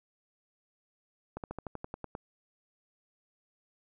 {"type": "slowing click train", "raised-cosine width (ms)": 1, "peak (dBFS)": -24, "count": 10, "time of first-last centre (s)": [1.37, 2.151], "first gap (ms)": 68, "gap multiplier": 1.06, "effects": []}